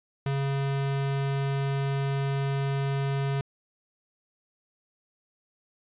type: tone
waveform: square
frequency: 138 Hz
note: C#3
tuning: 7 cents flat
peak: -26 dBFS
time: 0.26-3.41 s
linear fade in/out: 2 ms
effects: resampled to 8000 Hz + 11-bit